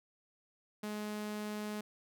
sawtooth tone, 210.6 Hz, G#3, 24 cents sharp, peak -34 dBFS, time 0.83-1.81 s, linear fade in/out 5 ms, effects none

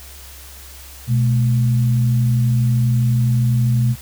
sine tone pair together, 123.47 / 215.8 Hz, B2 / A3, 0 / -33 cents, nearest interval minor seventh, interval 967 cents, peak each -13 / -24 dBFS, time 1.07-3.96 s, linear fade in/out 50 ms, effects added 67 Hz sine -39 dBFS peak until 4.01 s + white hiss -40 dBFS RMS until 4.01 s

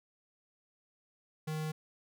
square tone, 155.56 Hz, D#3, in tune, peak -35 dBFS, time 1.47-1.72 s, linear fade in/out 10 ms, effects none

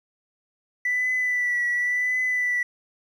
triangle tone with vibrato, 1975.5 Hz, B6, in tune, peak -18 dBFS, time 0.85-2.63 s, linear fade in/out 5 ms, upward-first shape triangle, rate 0.92 Hz, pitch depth 36 cents each way, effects tanh soft clip ceiling -18 dBFS

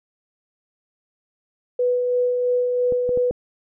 sine tone with tremolo, 493.9 Hz, B4, in tune, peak -16 dBFS, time 1.79-3.31 s, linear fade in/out 5 ms, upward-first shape sine, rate 3 Hz, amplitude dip 30%
clicks, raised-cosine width 2 ms, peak -18 dBFS, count 4, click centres 2.923 / 3.092 / 3.174 / 3.31 s
effects none

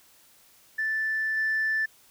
sine tone with level steps, 1760 Hz, A6, in tune, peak -24 / -22 dBFS, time 0.78-1.86 s, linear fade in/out 10 ms, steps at 1.37 s, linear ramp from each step 2 ms, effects tanh soft clip ceiling -20 dBFS + white hiss -58 dBFS RMS until 2.1 s

